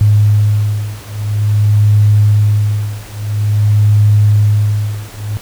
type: beating tone pair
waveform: sine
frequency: 104.4 / 104.89 Hz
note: G#2 / G#2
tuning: +10 / +18 cents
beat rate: 0.49 Hz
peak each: -11 dBFS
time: 0.01-5.37 s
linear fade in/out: 0 ms
effects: pink hiss -34 dBFS RMS until 5.41 s